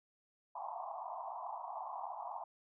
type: band-pass noise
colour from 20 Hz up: pink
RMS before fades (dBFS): -44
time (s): 0.55-2.44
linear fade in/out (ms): 5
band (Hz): 670 to 1100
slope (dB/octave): 96
effects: none